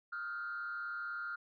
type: tone with frequency modulation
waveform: sine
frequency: 1400 Hz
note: F6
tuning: 4 cents sharp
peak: -37 dBFS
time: 0.12-1.36 s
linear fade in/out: 10 ms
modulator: 136 Hz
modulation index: 0.68
effects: tanh soft clip ceiling -34 dBFS